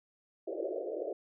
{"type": "band-pass noise", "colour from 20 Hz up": "pink", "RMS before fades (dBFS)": -37, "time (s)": [0.47, 1.13], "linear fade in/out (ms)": 5, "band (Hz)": [330, 660], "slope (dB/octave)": 96, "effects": []}